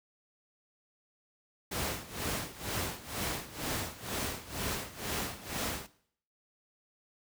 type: noise with tremolo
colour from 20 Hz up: pink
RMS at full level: -33 dBFS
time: 1.71-5.87 s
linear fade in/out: 10 ms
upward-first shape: sine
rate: 2.1 Hz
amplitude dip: 85%
effects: noise-tail reverb RT60 0.6 s tail -18 dB re dry + high-pass 60 Hz 12 dB/octave